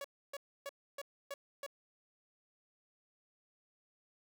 sawtooth tone bursts, 562 Hz, C#5, 24 cents sharp, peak -37 dBFS, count 6, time 0.01-1.664 s, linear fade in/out 2 ms, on 34 ms, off 290 ms, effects none

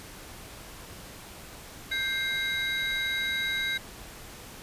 triangle tone cluster, 1579 / 2112 / 3841 Hz, G6 / C7 / B7, +12 / +16 / -49 cents, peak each -30 dBFS, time 1.91-3.78 s, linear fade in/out 10 ms, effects pink hiss -45 dBFS RMS until 4.62 s + resampled to 32000 Hz

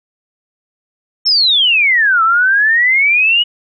sine exponential two-way sweep, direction down then up, 5470 to 1300 to 2941 Hz, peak -8 dBFS, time 1.25-3.44 s, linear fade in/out 20 ms, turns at 2.23 s, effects none

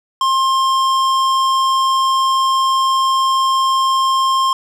sine tone with hard clipping, 1061 Hz, C6, 24 cents sharp, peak -14 dBFS, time 0.21-4.53 s, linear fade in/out 2 ms, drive 13 dB, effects none

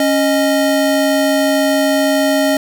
square tone pair together, 276.2 / 620 Hz, C#4 / D#5, -6 / -6 cents, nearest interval octave + major second, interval 1400 cents, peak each -15 dBFS, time 0-2.57 s, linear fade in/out 2 ms, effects none

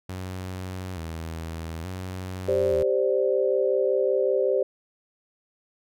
sawtooth tone with vibrato, 87 Hz, F2, 6 cents flat, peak -28 dBFS, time 0.09-2.83 s, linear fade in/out 5 ms, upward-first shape square, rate 0.57 Hz, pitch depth 110 cents each way
sine chord, G suspended fourth, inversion none, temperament just, 392 / 522.7 / 588 Hz, G4 / C5 / D5, 0 / -2 / +2 cents, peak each -24 / -23 / -27 dBFS, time 2.48-4.63 s, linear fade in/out 5 ms
effects none

